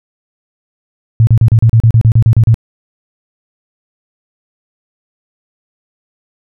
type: tone bursts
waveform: sine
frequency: 113.3 Hz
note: A#2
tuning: 49 cents flat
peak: -3 dBFS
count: 13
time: 1.2-2.543 s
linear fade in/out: 0 ms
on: 71 ms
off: 35 ms
effects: none